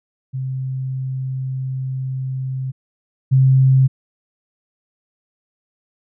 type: tone pair in turn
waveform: sine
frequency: 131.3 / 132.21 Hz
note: C3 / C3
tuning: +6 / +18 cents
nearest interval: unison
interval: 12 cents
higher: second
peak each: -21 / -9 dBFS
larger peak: second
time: 0.33-2.72 / 3.31-3.88 s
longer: first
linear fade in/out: 20 ms
effects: none